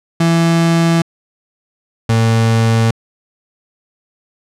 35% pulse tone pair in turn, 166.7 / 113.42 Hz, E3 / A#2, +20 / -47 cents, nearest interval perfect fifth, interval 667 cents, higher first, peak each -8 dBFS, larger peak neither, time 0.2-1.02 / 2.09-2.91 s, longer neither, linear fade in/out 5 ms, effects low-pass 9000 Hz 12 dB/octave

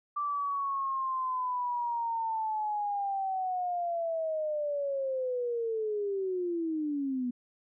sine linear sweep, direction down, 1174.7 to 241.3 Hz, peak -29 dBFS, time 0.16-7.31 s, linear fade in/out 10 ms, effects none

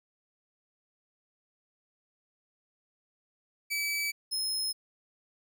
sawtooth tone pair in turn, 2298 / 5159 Hz, D7 / E8, -38 / -38 cents, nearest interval octave + major second, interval 1400 cents, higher second, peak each -26 / -27 dBFS, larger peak first, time 3.7-4.12 / 4.31-4.73 s, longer neither, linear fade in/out 20 ms, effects none

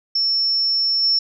sine tone with level steps, 5400 Hz, E8, 41 cents sharp, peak -16 / -14 dBFS, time 0.15-1.19 s, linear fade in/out 5 ms, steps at 1.02 s, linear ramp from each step 20 ms, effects none

